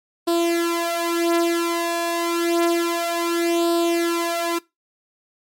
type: tone with flanger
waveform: sawtooth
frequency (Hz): 339.7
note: F4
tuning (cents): -48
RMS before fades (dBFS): -21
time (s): 0.27-4.59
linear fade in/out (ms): 10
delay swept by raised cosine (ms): 0.23 to 4.13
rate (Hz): 0.29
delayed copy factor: +0.8
effects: noise-tail reverb RT60 0.2 s tail -21 dB re dry + MP3 64 kbps